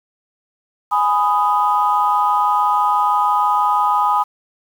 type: chord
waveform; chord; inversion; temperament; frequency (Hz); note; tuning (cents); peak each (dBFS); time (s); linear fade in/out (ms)
sine; G# minor; none; just; 830.6 / 996.7 / 1245.9; G#5 / B5 / D#6; 0 / +16 / +2; -17; 0.91-4.24; 20
effects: tanh soft clip ceiling -4 dBFS + 7-bit